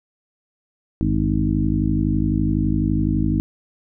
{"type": "harmonic tone with a mistuned harmonic", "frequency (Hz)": 51.91, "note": "G#1", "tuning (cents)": 0, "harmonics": [1, 2, 3, 4, 5, 6], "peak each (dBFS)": [-24, -24, -24, -24, -24, -24], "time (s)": [1.01, 3.4], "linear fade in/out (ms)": 0, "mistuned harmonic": 2, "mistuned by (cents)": -100, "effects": []}